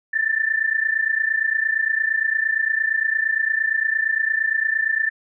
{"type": "tone pair together", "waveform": "sine", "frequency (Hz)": [1760, 1788.7], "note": ["A6", "A6"], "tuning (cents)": [0, 28], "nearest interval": "unison", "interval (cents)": 28, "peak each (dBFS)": -21, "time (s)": [0.13, 5.1], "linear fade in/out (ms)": 10, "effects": []}